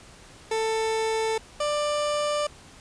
30% pulse tone pair in turn, 443.5 / 592 Hz, A4 / D5, +14 / +14 cents, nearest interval perfect fourth, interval 500 cents, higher second, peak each -21 dBFS, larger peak neither, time 0.51-1.38 / 1.6-2.47 s, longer neither, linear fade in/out 5 ms, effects pink hiss -49 dBFS RMS until 2.8 s + resampled to 22050 Hz

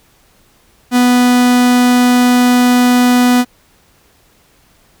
45% pulse tone, 246.9 Hz, B3, in tune, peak -7 dBFS, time 0.91-3.45 s, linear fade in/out 50 ms, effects pink hiss -51 dBFS RMS until 5 s

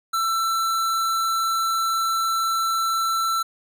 square tone, 1337 Hz, E6, 24 cents sharp, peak -21 dBFS, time 0.13-3.43 s, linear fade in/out 10 ms, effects none

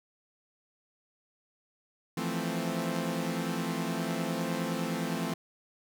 sawtooth chord, F major seventh, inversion third, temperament equal, 164.81 / 174.61 / 220 / 261.6 Hz, E3 / F3 / A3 / C4, 0 / 0 / 0 / 0 cents, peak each -32 dBFS, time 2.17-5.34 s, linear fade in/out 5 ms, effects none

